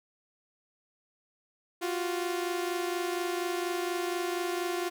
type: tone pair together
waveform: sawtooth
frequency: 349.8 / 374 Hz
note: F4 / F#4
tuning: +3 / +19 cents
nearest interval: minor second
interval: 116 cents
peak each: -27 / -32 dBFS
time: 1.81-4.9 s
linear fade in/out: 20 ms
effects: none